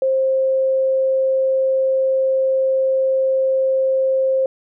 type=tone; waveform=sine; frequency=529 Hz; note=C5; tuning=19 cents sharp; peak=-14 dBFS; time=0.02-4.46 s; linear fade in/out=2 ms; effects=none